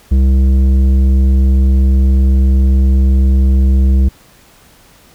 sine tone with tanh clipping, 66.1 Hz, C2, 18 cents sharp, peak -8 dBFS, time 0.11-4.09 s, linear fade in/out 10 ms, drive 10 dB, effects pink hiss -45 dBFS RMS until 5.14 s

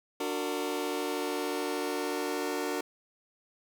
sawtooth chord, D augmented, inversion none, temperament just, 293.7 / 367.1 / 458.9 Hz, D4 / F#4 / A#4, 0 / -14 / -27 cents, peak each -31 dBFS, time 0.2-2.81 s, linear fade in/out 5 ms, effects none

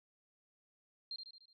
sine tone with echo, 4186 Hz, C8, in tune, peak -40 dBFS, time 1.11-1.16 s, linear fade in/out 2 ms, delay 74 ms, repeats 5, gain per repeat -5 dB, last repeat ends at 1.53 s, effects none

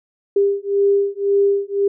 sine beating tone pair, 398.9 / 400.8 Hz, G4 / G4, +30 / +38 cents, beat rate 1.9 Hz, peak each -17 dBFS, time 0.36-1.88 s, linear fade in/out 5 ms, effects none

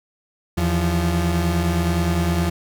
35% pulse tone pair together, 81.7 / 173.12 Hz, E2 / F3, -15 / -15 cents, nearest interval octave + minor second, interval 1300 cents, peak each -19 dBFS, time 0.57-2.5 s, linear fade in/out 10 ms, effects none

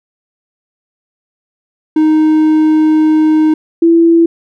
triangle / sine tone pair in turn, 311.1 / 333.7 Hz, D#4 / E4, 0 / +21 cents, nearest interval minor second, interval 121 cents, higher second, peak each -4 dBFS, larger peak neither, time 1.96-3.54 / 3.82-4.26 s, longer first, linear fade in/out 5 ms, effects none

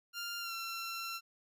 15% pulse tone with pitch glide, 1396.9 to 1355.6 Hz, F6 to E6, 0 to +48 cents, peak -32 dBFS, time 0.13-1.21 s, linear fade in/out 50 ms, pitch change -52 cents, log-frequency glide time 0.4-0.53 s, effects none

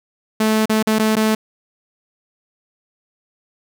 sawtooth tone with dropouts, 217.8 Hz, A3, 17 cents flat, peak -10 dBFS, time 0.4-1.35 s, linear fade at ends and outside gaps 5 ms, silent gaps 0.657-0.695 / 0.827-0.87 / 0.987-0.994 / 1.156-1.165 s, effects none

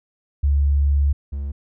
sine / triangle tone pair in turn, 71 / 70.1 Hz, C#2 / C#2, +42 / +20 cents, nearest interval unison, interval 22 cents, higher first, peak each -14 / -22 dBFS, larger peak first, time 0.43-1.13 / 1.32-1.52 s, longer first, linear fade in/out 10 ms, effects none

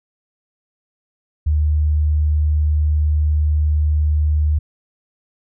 sine tone, 75.7 Hz, D#2, 47 cents flat, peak -13 dBFS, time 1.46-4.59 s, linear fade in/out 10 ms, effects none

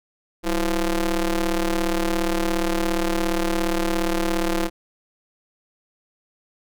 sawtooth ring-modulated tone, 174.61 Hz, F3, in tune, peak -13 dBFS, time 0.43-4.7 s, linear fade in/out 50 ms, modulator 156 Hz, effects none

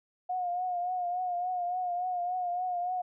sine tone with vibrato, 719 Hz, F#5, 50 cents flat, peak -29 dBFS, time 0.29-3.02 s, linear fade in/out 10 ms, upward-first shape triangle, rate 3.5 Hz, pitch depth 54 cents each way, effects none

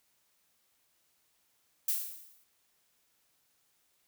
violet noise with exponential decay, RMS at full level -28 dBFS, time 1.88-2.44 s, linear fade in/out 5 ms, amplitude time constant 120 ms, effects white hiss -73 dBFS RMS until 4.07 s

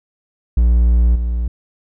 triangle tone with level steps, 58.8 Hz, A#1, 16 cents sharp, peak -7 / -14 dBFS, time 0.57-1.48 s, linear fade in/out 5 ms, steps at 1.15 s, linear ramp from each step 10 ms, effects none

